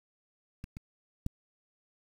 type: clicks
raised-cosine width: 5 ms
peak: -29 / -30 / -19 dBFS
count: 3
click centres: 0.641 / 0.769 / 1.264 s
effects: 8-bit